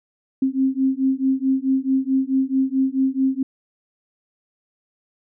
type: beating tone pair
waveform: sine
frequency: 263.4 / 268 Hz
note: C4 / C4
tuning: +12 / +42 cents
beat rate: 4.6 Hz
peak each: -20 dBFS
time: 0.42-3.43 s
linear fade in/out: 5 ms
effects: none